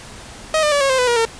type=tone with pitch steps; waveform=sawtooth; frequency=629 / 600.6 / 573.5 / 547.6 / 522.8 / 499.2 / 476.7 / 455.2 Hz; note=D#5 / D5 / D5 / C#5 / C5 / B4 / A#4 / A#4; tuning=+19 / +39 / -41 / -21 / -1 / +19 / +39 / -41 cents; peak=-10 dBFS; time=0.54-1.252 s; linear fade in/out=2 ms; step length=89 ms; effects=pink hiss -37 dBFS RMS until 1.39 s + resampled to 22050 Hz